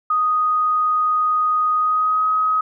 sine tone with pitch glide, 1244.5 to 1265.5 Hz, D#6 to D#6, 0 to +29 cents, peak -15 dBFS, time 0.1-2.61 s, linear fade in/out 5 ms, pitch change +29 cents, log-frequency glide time 1.77-2.27 s, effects none

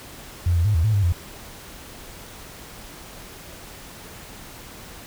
sine tone with pitch steps, 87.3 / 84.7 / 105.1 / 80.9 / 109 / 100.7 / 86.5 Hz, F2 / E2 / G#2 / E2 / A2 / G2 / F2, 0 / +48 / +21 / -32 / -16 / +47 / -16 cents, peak -16 dBFS, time 0.46-1.125 s, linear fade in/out 5 ms, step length 95 ms, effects pink hiss -41 dBFS RMS until 5.06 s

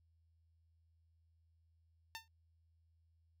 10% pulse tone with exponential decay, 899 Hz, A5, 37 cents sharp, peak -33 dBFS, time 2.15-2.28 s, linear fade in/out 0 ms, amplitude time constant 28 ms, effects added 82 Hz sine -70 dBFS peak until 3.4 s

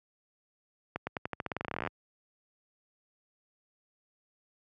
accelerating click train, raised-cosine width 0.5 ms, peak -18 dBFS, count 22, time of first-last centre 0.96-1.873 s, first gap 110 ms, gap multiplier 0.89, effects high-pass 80 Hz 12 dB/octave

